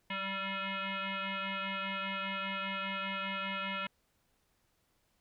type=tone with frequency modulation; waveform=sine; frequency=586 Hz; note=D5; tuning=4 cents flat; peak=-34 dBFS; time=0.1-3.87 s; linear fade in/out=5 ms; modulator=389 Hz; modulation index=6.5; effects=pink hiss -75 dBFS RMS until 5.2 s